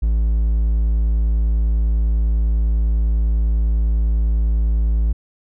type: tone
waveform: triangle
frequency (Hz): 55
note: A1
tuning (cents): 0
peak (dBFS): -12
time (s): 0.02-5.13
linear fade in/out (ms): 10
effects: none